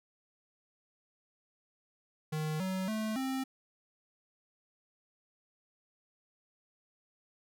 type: tone with pitch steps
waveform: square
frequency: 154.8 / 188.1 / 217.6 / 264.1 Hz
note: D#3 / F#3 / A3 / C4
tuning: -9 / +29 / -19 / +16 cents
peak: -33 dBFS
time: 2.32-3.44 s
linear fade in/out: 10 ms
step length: 280 ms
effects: none